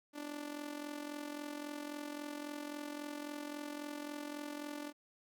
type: tone with amplitude modulation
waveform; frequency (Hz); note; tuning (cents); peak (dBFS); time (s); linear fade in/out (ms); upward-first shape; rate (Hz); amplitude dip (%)
sawtooth; 293.7; D4; 0; -35; 0.13-4.93; 50; sine; 43.7; 70
effects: none